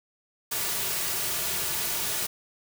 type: noise with comb filter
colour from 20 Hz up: white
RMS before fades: -29 dBFS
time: 0.51-2.27 s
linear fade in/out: 10 ms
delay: 3.8 ms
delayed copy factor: -0.55
effects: none